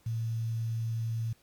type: tone with quantisation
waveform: sine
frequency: 113.8 Hz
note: A#2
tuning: 41 cents flat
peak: -29 dBFS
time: 0.06-1.33 s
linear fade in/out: 5 ms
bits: 9
effects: pink hiss -65 dBFS RMS until 1.42 s + MP3 96 kbps